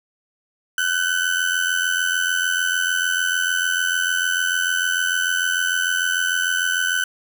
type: tone with amplitude modulation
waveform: 35% pulse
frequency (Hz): 1509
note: F#6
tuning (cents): +34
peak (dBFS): -14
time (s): 0.78-7.04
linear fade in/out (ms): 2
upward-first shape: sine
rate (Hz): 86.7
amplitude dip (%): 65
effects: none